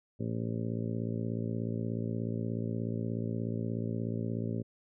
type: harmonic tone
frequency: 56.7 Hz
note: A#1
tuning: 47 cents flat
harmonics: 2 / 3 / 4 / 5 / 6 / 7 / 8 / 9 / 10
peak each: -35 / -39 / -37 / -42 / -48 / -42 / -51 / -47 / -50 dBFS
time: 0.19-4.63 s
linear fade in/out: 20 ms
effects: none